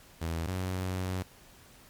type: tone pair in turn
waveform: sawtooth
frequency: 82.41 / 92.66 Hz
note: E2 / F#2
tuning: 0 / +3 cents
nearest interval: major second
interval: 203 cents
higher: second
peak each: -27 dBFS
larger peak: neither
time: 0.21-0.47 / 0.47-1.23 s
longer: second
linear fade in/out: 10 ms
effects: pink hiss -56 dBFS RMS until 1.89 s + MP3 96 kbps